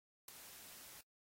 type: noise with ADSR envelope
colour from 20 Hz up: white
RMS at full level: -45 dBFS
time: 0.28-1.01 s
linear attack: 5 ms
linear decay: 4 ms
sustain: -11 dB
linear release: 4 ms
effects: noise-tail reverb RT60 0.1 s tail -26 dB re dry + AAC 48 kbps